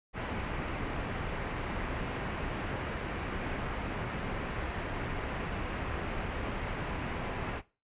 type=low-pass noise; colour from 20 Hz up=pink; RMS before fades=-36 dBFS; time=0.13-7.62 s; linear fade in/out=50 ms; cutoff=2600 Hz; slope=24 dB/octave; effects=noise-tail reverb RT60 0.3 s tail -18 dB re dry + resampled to 8000 Hz